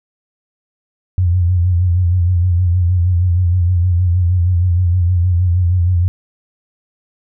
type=tone with vibrato; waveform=sine; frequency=88.9 Hz; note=F2; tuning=31 cents sharp; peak=-10 dBFS; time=1.18-6.08 s; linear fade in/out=0 ms; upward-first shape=sine; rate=6.4 Hz; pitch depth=67 cents each way; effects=none